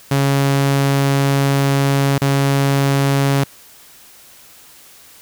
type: tone with dropouts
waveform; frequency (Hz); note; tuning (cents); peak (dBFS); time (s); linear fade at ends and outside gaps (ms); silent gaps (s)
sawtooth; 138.59; C#3; 0; -9; 0.11-3.44; 5; 2.181-2.216
effects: white hiss -44 dBFS RMS until 5.21 s